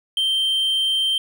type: tone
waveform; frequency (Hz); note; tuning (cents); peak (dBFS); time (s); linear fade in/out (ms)
triangle; 3136; G7; 0; -16; 0.17-1.18; 2
effects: none